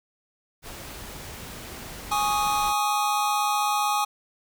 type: noise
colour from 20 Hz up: pink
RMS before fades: -39 dBFS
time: 0.62-2.74 s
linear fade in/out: 50 ms
type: chord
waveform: square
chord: Ab suspended fourth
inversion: none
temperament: equal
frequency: 830.6 / 1108.7 / 1244.5 Hz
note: Ab5 / Db6 / Eb6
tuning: 0 / 0 / 0 cents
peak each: -25 / -30 / -28 dBFS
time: 2.11-4.05 s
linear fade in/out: 10 ms
effects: none